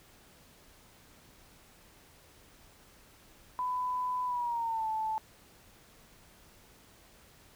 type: tone with pitch glide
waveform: sine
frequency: 1000 to 875.6 Hz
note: B5 to A5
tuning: +21 to -9 cents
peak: -30 dBFS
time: 3.59-5.18 s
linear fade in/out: 0 ms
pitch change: -230 cents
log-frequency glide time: 4.25-4.88 s
effects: pink hiss -59 dBFS RMS until 7.55 s